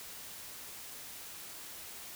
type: silence
effects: white hiss -47 dBFS RMS until 2.15 s